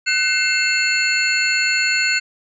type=tone cluster; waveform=sine; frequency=1504 / 2120 / 2672 / 4352 / 7030 Hz; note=F#6 / C7 / E7 / C#8 / A8; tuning=+28 / +22 / +23 / -33 / -2 cents; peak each=-21 / -22 / -20 / -22 / -29 dBFS; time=0.06-2.2 s; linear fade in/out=20 ms; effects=none